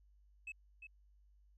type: tone with echo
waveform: sine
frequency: 2594 Hz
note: E7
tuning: 28 cents flat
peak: -40 dBFS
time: 0.47-0.52 s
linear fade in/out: 5 ms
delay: 350 ms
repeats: 1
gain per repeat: -9 dB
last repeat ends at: 0.87 s
effects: tanh soft clip ceiling -42 dBFS + added 50 Hz sine -64 dBFS peak until 1.57 s